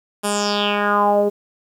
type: tone with low-pass filter sweep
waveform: 10% pulse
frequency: 205.5 Hz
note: G#3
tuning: 18 cents flat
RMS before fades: -18 dBFS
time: 0.23-1.3 s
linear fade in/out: 20 ms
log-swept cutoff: 11000 to 440 Hz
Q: 4.5
effects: 8-bit